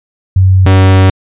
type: tone pair in turn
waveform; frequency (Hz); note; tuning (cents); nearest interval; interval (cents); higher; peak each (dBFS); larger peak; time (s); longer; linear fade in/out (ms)
sine / 45% pulse; 94.1 / 94.81; F#2 / F#2; +30 / +43; unison; 13; second; -3; neither; 0.36-0.66 / 0.66-1.1; second; 5
effects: resampled to 8000 Hz